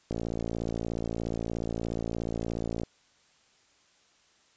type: click train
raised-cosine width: 2 ms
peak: -19 dBFS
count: 156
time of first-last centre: 0.11-2.834 s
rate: 56.9 Hz
effects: white hiss -64 dBFS RMS until 4.56 s + resampled to 16000 Hz